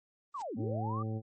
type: noise with exponential growth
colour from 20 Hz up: white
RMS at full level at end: -45 dBFS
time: 0.32-0.42 s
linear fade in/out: 2 ms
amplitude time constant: 21 ms
type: linear two-way sweep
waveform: sine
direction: down then up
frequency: 1219 to 196.9 to 1219 Hz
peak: -36 dBFS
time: 0.34-1.03 s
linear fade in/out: 10 ms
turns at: 0.56 s
type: harmonic tone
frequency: 110 Hz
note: A2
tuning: in tune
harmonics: 1 / 2 / 3 / 4 / 5 / 7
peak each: -34 / -40 / -44 / -46 / -48 / -51 dBFS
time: 0.56-1.22 s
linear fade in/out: 50 ms
effects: MP3 32 kbps